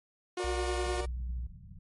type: tone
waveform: sawtooth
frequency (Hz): 360.2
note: F#4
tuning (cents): -46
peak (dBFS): -29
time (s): 0.37-1.01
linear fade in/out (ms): 5
type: chord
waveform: 30% pulse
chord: Gb augmented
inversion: none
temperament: equal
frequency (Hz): 370 / 466.2 / 587.3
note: Gb4 / Bb4 / D5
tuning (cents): 0 / 0 / 0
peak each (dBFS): -38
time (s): 0.39-1.06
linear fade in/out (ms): 10
type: tone with pitch glide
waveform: sine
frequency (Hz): 61.74 to 60.82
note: B1 to B1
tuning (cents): 0 to -26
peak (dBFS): -33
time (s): 0.44-1.47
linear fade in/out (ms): 5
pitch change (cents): -26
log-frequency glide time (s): 0.82-1.26
type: low-pass noise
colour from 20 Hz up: pink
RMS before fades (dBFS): -49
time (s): 0.84-1.79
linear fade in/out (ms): 10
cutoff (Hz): 200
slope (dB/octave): 96
effects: MP3 48 kbps